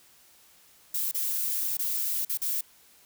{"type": "noise with dropouts", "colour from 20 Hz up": "violet", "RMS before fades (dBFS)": -29, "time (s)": [0.94, 2.61], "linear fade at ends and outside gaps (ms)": 5, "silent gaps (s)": [[1.114, 1.145], [1.771, 1.791], [2.25, 2.295], [2.374, 2.416]], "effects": ["white hiss -58 dBFS RMS until 3.05 s"]}